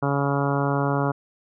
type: harmonic tone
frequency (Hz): 140.5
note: C#3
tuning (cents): +24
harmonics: 1 / 2 / 3 / 4 / 5 / 6 / 7 / 8 / 9 / 10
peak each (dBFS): -24 / -27 / -29 / -30 / -31 / -32 / -32 / -33 / -34 / -34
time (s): 0.02-1.12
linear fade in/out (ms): 10
effects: none